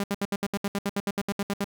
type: tone bursts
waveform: sawtooth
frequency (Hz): 200.5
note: G3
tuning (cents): +39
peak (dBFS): -21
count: 16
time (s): 0-1.643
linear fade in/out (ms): 2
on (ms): 38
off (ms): 69
effects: none